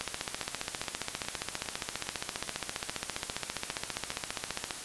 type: two click trains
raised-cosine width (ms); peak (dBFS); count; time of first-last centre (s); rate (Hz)
0.2; -14 / -22; 71 / 10; 0.01-4.708 / 0.43-4.119; 14.9 / 2.44
effects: white hiss -41 dBFS RMS until 4.84 s + resampled to 24000 Hz